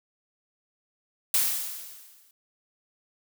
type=noise with exponential decay; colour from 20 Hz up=blue; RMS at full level=-21 dBFS; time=1.34-2.31 s; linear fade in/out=2 ms; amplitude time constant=210 ms; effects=none